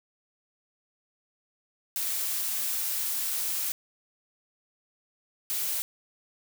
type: noise bursts at uneven times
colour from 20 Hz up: blue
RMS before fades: -30 dBFS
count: 2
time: 1.96-3.72 / 5.5-5.82 s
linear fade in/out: 0 ms
effects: none